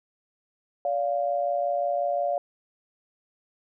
sine tone pair together, 574.4 / 700 Hz, D5 / F5, -39 / +4 cents, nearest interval minor third, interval 343 cents, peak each -26 dBFS, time 0.85-2.38 s, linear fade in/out 2 ms, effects none

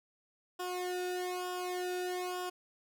sawtooth tone with flanger, 361.7 Hz, F#4, 39 cents flat, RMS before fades -37 dBFS, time 0.59-2.5 s, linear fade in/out 10 ms, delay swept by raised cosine 0.47 to 0.97 ms, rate 1.1 Hz, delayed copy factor -1, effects none

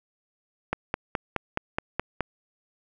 click train, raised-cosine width 0.5 ms, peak -10 dBFS, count 8, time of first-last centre 0.73-2.207 s, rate 4.74 Hz, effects none

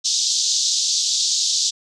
white band-pass noise, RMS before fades -20 dBFS, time 0.04-1.71 s, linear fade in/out 20 ms, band 3600 to 6900 Hz, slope 48 dB/octave, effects none

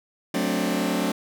sawtooth chord, D dominant seventh, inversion first, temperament just, 183.54 / 220.2 / 264.3 / 293.7 Hz, F#3 / A3 / C4 / D4, -14 / +2 / +18 / 0 cents, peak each -24 dBFS, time 0.34-1.12 s, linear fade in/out 5 ms, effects none

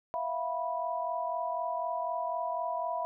sine tone cluster, 660 / 704 / 982 Hz, E5 / F5 / B5, +2 / +14 / -10 cents, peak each -35 / -36 / -34 dBFS, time 0.14-3.05 s, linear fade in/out 0 ms, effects none

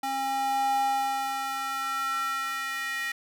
square tone with high-pass filter sweep, 269.6 Hz, C#4, 48 cents flat, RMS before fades -29 dBFS, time 0.03-3.12 s, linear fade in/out 5 ms, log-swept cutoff 610 to 1900 Hz, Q 4.4, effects none

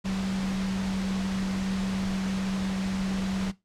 sine tone in noise, 191.2 Hz, G3, 43 cents flat, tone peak -27 dBFS, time 0.04-3.52 s, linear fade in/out 20 ms, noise pink, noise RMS -36 dBFS, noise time 0.04-3.52 s, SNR +6 dB, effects noise-tail reverb RT60 0.2 s tail -18 dB re dry + low-pass 6000 Hz 12 dB/octave

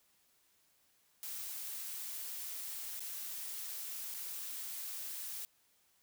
blue noise with dropouts, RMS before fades -43 dBFS, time 1.23-5.45 s, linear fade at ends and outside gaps 0 ms, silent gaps 2.995-3.005 / 4.14-4.145 s, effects white hiss -72 dBFS RMS until 6.02 s

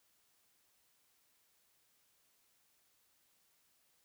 silence, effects white hiss -74 dBFS RMS until 4.04 s

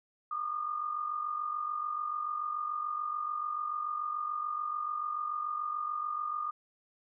sine tone pair together, 1174.7 / 1221.6 Hz, D6 / D#6, 0 / -32 cents, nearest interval minor second, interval 68 cents, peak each -39 / -33 dBFS, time 0.31-6.51 s, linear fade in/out 5 ms, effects none

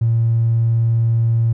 triangle tone, 114.9 Hz, A#2, 25 cents flat, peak -9 dBFS, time 0.01-1.53 s, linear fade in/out 10 ms, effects tanh soft clip ceiling -10 dBFS

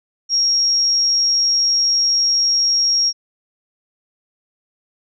sine tone, 5588 Hz, F8, in tune, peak -13 dBFS, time 0.29-3.13 s, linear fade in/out 50 ms, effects none

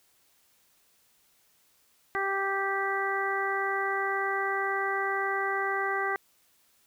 harmonic tone, 391.7 Hz, G4, 1 cent flat, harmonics 1 / 2 / 3 / 4 / 5, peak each -33 / -33 / -33 / -33 / -33 dBFS, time 2.15-6.16 s, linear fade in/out 0 ms, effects white hiss -66 dBFS RMS until 6.86 s

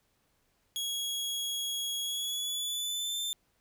sawtooth tone with pitch glide, 3322 to 3560 Hz, G#7 to A7, 0 to +20 cents, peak -29 dBFS, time 0.76-3.33 s, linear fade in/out 0 ms, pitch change +120 cents, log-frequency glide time 2.02-3.19 s, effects pink hiss -73 dBFS RMS until 3.6 s

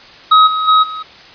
square tone with level steps, 1269 Hz, D#6, 34 cents sharp, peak -5 / -15 / -7 / -23 dBFS, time 0.31-1.03 s, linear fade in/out 10 ms, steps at 0.46 / 0.67 / 0.82 s, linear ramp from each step 20 ms, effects white hiss -38 dBFS RMS until 1.34 s + resampled to 11025 Hz

